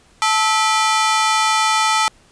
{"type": "ring-modulated tone", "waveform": "sawtooth", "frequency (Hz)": 1089, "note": "C#6", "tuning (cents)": -31, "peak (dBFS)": -7, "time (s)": [0.22, 2.08], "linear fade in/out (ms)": 0, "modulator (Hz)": 213, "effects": ["pink hiss -52 dBFS RMS until 2.31 s", "resampled to 22050 Hz"]}